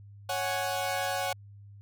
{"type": "chord", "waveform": "sawtooth", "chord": "C# suspended fourth", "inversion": "none", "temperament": "equal", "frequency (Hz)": [554.4, 740, 830.6], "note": ["C#5", "F#5", "G#5"], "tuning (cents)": [0, 0, 0], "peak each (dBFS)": [-30, -28, -32], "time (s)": [0.29, 1.33], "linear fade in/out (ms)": 5, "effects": ["added 101 Hz sine -47 dBFS peak until 1.81 s"]}